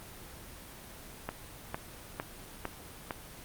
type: click train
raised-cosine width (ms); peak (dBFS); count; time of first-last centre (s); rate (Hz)
0.5; -18; 5; 1.29-3.108; 2.2
effects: pink hiss -48 dBFS RMS until 3.44 s + Opus 24 kbps